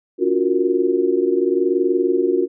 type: chord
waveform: sine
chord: Gb major seventh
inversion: second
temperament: equal with one note detuned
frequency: 283.7 / 349.2 / 370 / 466.2 Hz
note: Db4 / F4 / Gb4 / Bb4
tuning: +40 / 0 / 0 / 0 cents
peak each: -24 / -19 / -18 / -24 dBFS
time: 0.18-2.48 s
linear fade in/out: 50 ms
effects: none